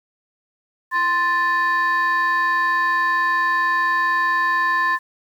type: tone pair together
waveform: sine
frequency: 1044.4 / 1760 Hz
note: C6 / A6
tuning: -3 / 0 cents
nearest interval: major sixth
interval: 903 cents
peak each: -17 dBFS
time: 0.91-4.99 s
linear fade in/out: 50 ms
effects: tanh soft clip ceiling -13 dBFS + 8-bit